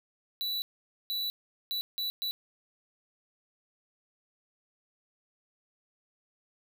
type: tone bursts at uneven times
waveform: square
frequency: 3951 Hz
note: B7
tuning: in tune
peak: -31 dBFS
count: 5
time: 0.41-0.62 / 1.1-1.3 / 1.71-1.81 / 1.98-2.1 / 2.22-2.31 s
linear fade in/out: 0 ms
effects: none